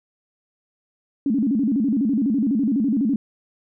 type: tone with vibrato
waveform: sine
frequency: 246.9 Hz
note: B3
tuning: in tune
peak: -17 dBFS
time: 1.26-3.16 s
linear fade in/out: 2 ms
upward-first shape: square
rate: 12 Hz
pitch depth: 220 cents each way
effects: none